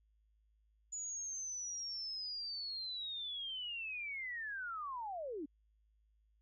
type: linear sweep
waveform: sine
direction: down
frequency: 6940 to 266.6 Hz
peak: -40 dBFS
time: 0.92-5.46 s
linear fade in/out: 10 ms
effects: added 53 Hz sine -70 dBFS peak until 6.41 s